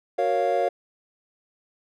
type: chord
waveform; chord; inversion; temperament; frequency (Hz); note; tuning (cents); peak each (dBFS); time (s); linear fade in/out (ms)
triangle; Gb major seventh; none; equal; 370 / 466.2 / 554.4 / 698.5; Gb4 / Bb4 / Db5 / F5; 0 / 0 / 0 / 0; -28 / -25 / -23 / -22; 0.18-0.69; 10
effects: none